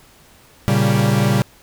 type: chord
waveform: 45% pulse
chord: G diminished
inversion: first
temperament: equal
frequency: 116.54 / 138.59 / 196 Hz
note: Bb2 / Db3 / G3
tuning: 0 / 0 / 0 cents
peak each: -18 dBFS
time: 0.68-1.42 s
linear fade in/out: 0 ms
effects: pink hiss -49 dBFS RMS until 1.62 s